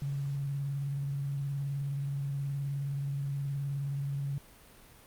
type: tone with vibrato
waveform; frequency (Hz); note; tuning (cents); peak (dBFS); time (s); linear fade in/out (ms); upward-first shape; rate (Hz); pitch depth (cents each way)
sine; 139.9; C#3; +16; -31; 0.02-4.38; 0; sine; 19; 35
effects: pink hiss -56 dBFS RMS until 5.06 s + Opus 48 kbps